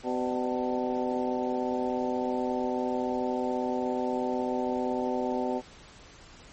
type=harmonic tone with a mistuned harmonic; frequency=126.3 Hz; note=B2; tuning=39 cents sharp; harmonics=2 / 3 / 4 / 5 / 6 / 7; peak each=-31 / -33 / -34 / -35 / -36 / -36 dBFS; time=0.03-5.62 s; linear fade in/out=50 ms; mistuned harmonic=5; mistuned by=-84 cents; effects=pink hiss -51 dBFS RMS until 6.52 s + MP3 32 kbps